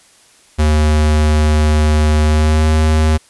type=tone with pitch glide; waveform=square; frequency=76.3 to 77.99 Hz; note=D#2 to D#2; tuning=-33 to +5 cents; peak=-10 dBFS; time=0.58-3.18 s; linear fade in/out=20 ms; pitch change=+38 cents; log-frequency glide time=2.21-2.68 s; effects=white hiss -48 dBFS RMS until 3.29 s + resampled to 24000 Hz